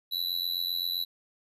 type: tone with amplitude modulation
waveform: square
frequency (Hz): 3960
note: B7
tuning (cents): +4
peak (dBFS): -25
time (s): 0.11-1.05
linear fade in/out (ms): 20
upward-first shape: sine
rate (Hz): 87.7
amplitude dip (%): 100
effects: resampled to 32000 Hz